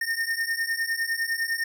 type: beating tone pair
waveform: square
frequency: 1821 / 1830.9 Hz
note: A#6 / A#6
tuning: -41 / -32 cents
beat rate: 9.9 Hz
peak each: -30 / -28 dBFS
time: 0.01-1.64 s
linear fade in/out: 5 ms
effects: none